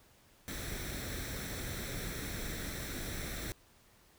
pink noise with comb filter, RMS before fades -40 dBFS, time 0.48-3.52 s, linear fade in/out 0 ms, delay 0.52 ms, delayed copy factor +0.6, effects pink hiss -64 dBFS RMS until 4.18 s

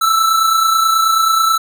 square tone pair together, 1318.5 / 1347.8 Hz, E6 / E6, 0 / +38 cents, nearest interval unison, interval 38 cents, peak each -12 / -20 dBFS, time 0.01-1.58 s, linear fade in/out 10 ms, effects none

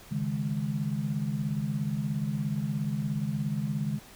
sine chord, C# suspended second, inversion none, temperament equal, 138.59 / 155.56 / 207.7 Hz, C#3 / D#3 / G#3, 0 / 0 / 0 cents, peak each -32 dBFS, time 0.11-3.99 s, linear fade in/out 10 ms, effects pink hiss -51 dBFS RMS until 4.15 s

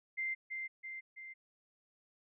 sine tone with echo, 2089 Hz, C7, 3 cents flat, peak -34 dBFS, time 0.17-0.35 s, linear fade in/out 20 ms, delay 330 ms, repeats 3, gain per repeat -4 dB, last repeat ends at 1.34 s, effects none

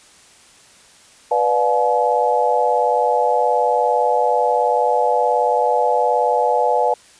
sine chord, B diminished seventh, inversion none, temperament just, 493.9 / 592.7 / 711.2 / 853.4 Hz, B4 / D5 / F5 / Ab5, 0 / +16 / +31 / +47 cents, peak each -19 / -21 / -20 / -18 dBFS, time 1.31-6.94 s, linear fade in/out 5 ms, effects white hiss -48 dBFS RMS until 7.19 s + resampled to 22050 Hz

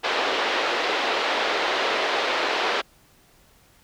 pink band-pass noise, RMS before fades -24 dBFS, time 0.03-2.82 s, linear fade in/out 20 ms, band 390 to 4100 Hz, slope 24 dB/octave, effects pink hiss -57 dBFS RMS until 3.83 s

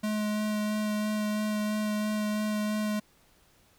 square tone with vibrato, 211.9 Hz, G#3, 35 cents sharp, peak -28 dBFS, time 0.03-3 s, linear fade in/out 10 ms, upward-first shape sine, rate 3 Hz, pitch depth 11 cents each way, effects pink hiss -63 dBFS RMS until 3.78 s

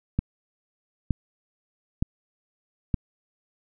click train, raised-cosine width 5 ms, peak -10 dBFS, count 4, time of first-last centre 0.19-2.942 s, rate 1.09 Hz, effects none

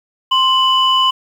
sine tone pair together, 1047.5 / 2979 Hz, C6 / F#7, +2 / +11 cents, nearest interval octave + tritone, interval 1809 cents, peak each -12 dBFS, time 0.31-1.11 s, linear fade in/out 10 ms, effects tanh soft clip ceiling -4 dBFS + 7-bit

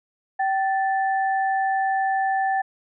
sine tone pair together, 772.3 / 1760 Hz, G5 / A6, -26 / 0 cents, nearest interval octave + major second, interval 1426 cents, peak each -20 / -28 dBFS, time 0.39-2.62 s, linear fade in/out 10 ms, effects none

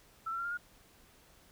sine tone with pitch steps, 1328 / 1352.8 / 1378 / 1403.7 / 1429.9 Hz, E6 / E6 / F6 / F6 / F6, +12 / +44 / -24 / +8 / +40 cents, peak -34 dBFS, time 0.26-0.575 s, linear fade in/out 10 ms, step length 63 ms, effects pink hiss -62 dBFS RMS until 1.51 s

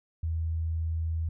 sine tone, 81.3 Hz, E2, 23 cents flat, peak -27 dBFS, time 0.23-1.29 s, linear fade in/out 5 ms, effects none

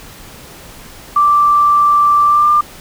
sine tone with pitch glide, 1173 to 1194.2 Hz, D6 to D6, -2 to +29 cents, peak -7 dBFS, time 1.16-2.61 s, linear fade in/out 5 ms, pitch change +31 cents, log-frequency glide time 2.26-2.49 s, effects pink hiss -36 dBFS RMS until 2.8 s

